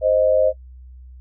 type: tone pair together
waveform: sine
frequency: 523.3 / 622.3 Hz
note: C5 / D#5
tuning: 0 / 0 cents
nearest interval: minor third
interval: 300 cents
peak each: -16 dBFS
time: 0.01-0.53 s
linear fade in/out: 50 ms
effects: noise-tail reverb RT60 0.1 s tail -19 dB re dry + added 63 Hz sine -38 dBFS peak until 1.2 s